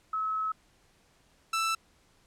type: tone pair in turn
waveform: sine / sawtooth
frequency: 1291 / 1325 Hz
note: E6 / E6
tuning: -37 / +9 cents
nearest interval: unison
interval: 46 cents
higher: second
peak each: -28 / -23 dBFS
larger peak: second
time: 0.13-0.52 / 1.53-1.75 s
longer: first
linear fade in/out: 5 ms
effects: pink hiss -65 dBFS RMS until 2.26 s + low-pass 10000 Hz 12 dB/octave